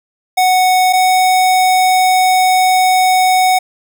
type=tone pair in turn; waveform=square; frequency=740 / 743.1 Hz; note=F#5 / F#5; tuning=0 / +7 cents; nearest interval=unison; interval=7 cents; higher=second; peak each=-9 dBFS; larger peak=neither; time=0.37-0.93 / 0.93-3.59 s; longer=second; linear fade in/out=10 ms; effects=none